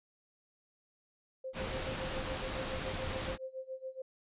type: tone with tremolo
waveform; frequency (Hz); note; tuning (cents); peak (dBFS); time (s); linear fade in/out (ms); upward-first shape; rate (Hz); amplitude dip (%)
sine; 523.3; C5; 0; -37; 1.44-4.02; 5; sine; 7.1; 90
type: noise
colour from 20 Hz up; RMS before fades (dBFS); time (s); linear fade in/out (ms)
pink; -38; 1.53-3.38; 50
effects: resampled to 8000 Hz